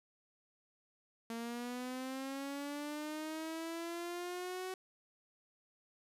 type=linear sweep; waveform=sawtooth; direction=up; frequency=228.1 to 374.9 Hz; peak=-36 dBFS; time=1.3-4.74 s; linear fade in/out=2 ms; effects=resampled to 32000 Hz + 11-bit